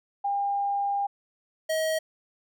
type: tone pair in turn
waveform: sine / square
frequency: 803 / 635.1 Hz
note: G5 / D#5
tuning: +41 / +35 cents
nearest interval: major third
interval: 406 cents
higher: first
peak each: -24 / -25 dBFS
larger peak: first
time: 0.24-1.07 / 1.69-1.99 s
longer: first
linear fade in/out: 10 ms
effects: none